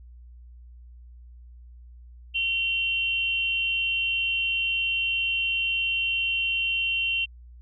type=tone pair together; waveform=sine; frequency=2741 / 3104 Hz; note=F7 / G7; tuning=-33 / -18 cents; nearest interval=major second; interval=215 cents; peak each=-24 / -29 dBFS; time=2.34-7.26 s; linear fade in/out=20 ms; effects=added 60 Hz sine -44 dBFS peak until 7.61 s